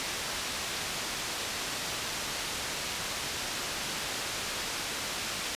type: low-pass noise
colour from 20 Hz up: white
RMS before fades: -35 dBFS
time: 0-5.55 s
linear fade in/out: 0 ms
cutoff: 5700 Hz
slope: 12 dB/octave
effects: resampled to 32000 Hz